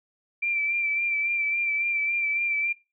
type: tone with vibrato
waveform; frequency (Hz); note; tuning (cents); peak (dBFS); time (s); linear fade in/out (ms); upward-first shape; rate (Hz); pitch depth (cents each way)
sine; 2349; D7; 0; -23; 0.42-2.73; 10; sine; 3.6; 32
effects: noise-tail reverb RT60 0.3 s tail -22 dB re dry